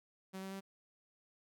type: tone with pitch steps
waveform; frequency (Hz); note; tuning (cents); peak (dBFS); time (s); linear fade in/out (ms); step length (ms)
sawtooth; 190 / 192.1 / 194.22; F#3 / G3 / G3; +46 / -35 / -16; -39; 0.33-0.609; 20; 93
effects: none